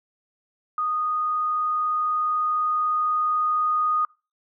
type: tone with level ramp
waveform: sine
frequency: 1237 Hz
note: D#6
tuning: 10 cents flat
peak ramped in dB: -22 to -19 dBFS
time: 0.78-4.05 s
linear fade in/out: 2 ms
effects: noise-tail reverb RT60 0.3 s tail -25 dB re dry